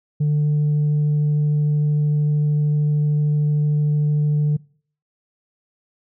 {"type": "tone with tanh clipping", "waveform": "sine", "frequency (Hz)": 148.9, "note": "D3", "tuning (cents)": 24, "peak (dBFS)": -16, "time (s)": [0.2, 4.57], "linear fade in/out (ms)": 10, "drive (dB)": 1, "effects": ["noise-tail reverb RT60 0.5 s tail -23 dB re dry"]}